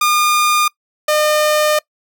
sawtooth tone pair in turn, 1213 / 606.5 Hz, D#6 / D#5, -44 / -44 cents, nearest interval octave, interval 1200 cents, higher first, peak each -8 dBFS, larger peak neither, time 0.01-0.68 / 1.08-1.79 s, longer second, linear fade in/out 5 ms, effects noise-tail reverb RT60 0.1 s tail -23 dB re dry

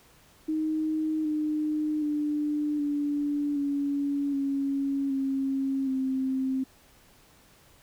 sine tone with pitch steps, 312.3 / 304.8 / 297.5 / 290.4 / 283.4 / 276.6 / 270 / 263.5 Hz, D#4 / D#4 / D4 / D4 / C#4 / C#4 / C#4 / C4, +7 / -36 / +22 / -19 / +38 / -4 / -45 / +12 cents, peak -25 dBFS, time 0.48-6.64 s, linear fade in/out 10 ms, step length 770 ms, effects pink hiss -58 dBFS RMS until 7.82 s

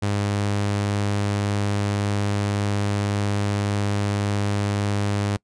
sawtooth tone, 101.8 Hz, G#2, 34 cents flat, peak -17 dBFS, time 0.02-5.37 s, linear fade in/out 10 ms, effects noise-tail reverb RT60 0.1 s tail -25 dB re dry + resampled to 22050 Hz

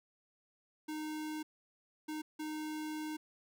square tone bursts at uneven times, 308.1 Hz, D#4, 17 cents flat, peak -39 dBFS, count 3, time 0.88-1.43 / 2.08-2.22 / 2.39-3.17 s, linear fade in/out 10 ms, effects none

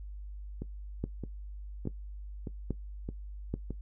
two click trains, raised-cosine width 3 ms, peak -19 / -24 dBFS, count 4 / 6, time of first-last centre 1.04-3.54 / 0.62-3.706 s, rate 1.2 / 1.62 Hz, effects noise-tail reverb RT60 0.1 s tail -17 dB re dry + added 50 Hz sine -40 dBFS peak until 3.81 s

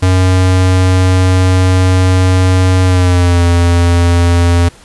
square tone with pitch glide, 92.5 to 86.31 Hz, F#2 to F2, 0 to -20 cents, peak -7 dBFS, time 0.02-4.69 s, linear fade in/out 10 ms, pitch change -120 cents, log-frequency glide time 2.84-3.43 s, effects pink hiss -40 dBFS RMS until 4.84 s + resampled to 24000 Hz

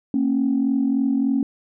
sine tone pair together, 229.6 / 273 Hz, A#3 / C#4, -26 / -26 cents, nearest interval minor third, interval 300 cents, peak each -21 / -18 dBFS, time 0.14-1.43 s, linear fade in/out 2 ms, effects tanh soft clip ceiling -11 dBFS

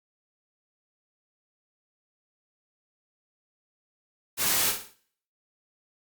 white noise with echo, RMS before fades -25 dBFS, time 4.37-4.74 s, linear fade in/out 50 ms, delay 54 ms, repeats 4, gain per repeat -8 dB, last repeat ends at 4.956 s, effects noise-tail reverb RT60 0.6 s tail -20 dB re dry + Opus 48 kbps

